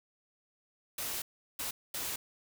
white noise bursts at uneven times, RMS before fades -37 dBFS, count 3, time 0.98-1.22 / 1.59-1.71 / 1.94-2.16 s, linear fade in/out 5 ms, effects none

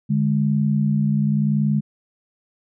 sine tone pair together, 146.87 / 207.7 Hz, D3 / G#3, 0 / 0 cents, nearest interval tritone, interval 600 cents, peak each -19 dBFS, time 0.09-1.81 s, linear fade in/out 20 ms, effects none

